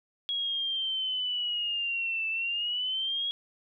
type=linear two-way sweep; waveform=sine; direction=down then up; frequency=3322 to 2637 to 3322 Hz; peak=-28 dBFS; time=0.29-3.31 s; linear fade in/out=0 ms; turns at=2.29 s; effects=none